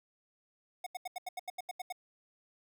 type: tone bursts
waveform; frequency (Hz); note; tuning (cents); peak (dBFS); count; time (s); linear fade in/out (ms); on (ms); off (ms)
square; 730; F#5; -24; -37; 11; 0.84-1.925; 5; 25; 81
effects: none